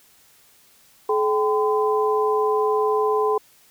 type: tone cluster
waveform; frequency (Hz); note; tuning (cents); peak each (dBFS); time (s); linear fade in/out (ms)
sine; 427.4 / 781 / 1018; G#4 / G5 / C6; +50 / -7 / -48; -19 / -27 / -23; 1.09-3.38; 5
effects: white hiss -55 dBFS RMS until 3.7 s